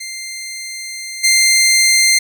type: tone with level steps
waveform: 15% pulse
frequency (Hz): 2093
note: C7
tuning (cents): 0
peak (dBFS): -19 / -3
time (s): 0-2.19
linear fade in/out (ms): 10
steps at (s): 1.23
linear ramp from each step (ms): 20
effects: none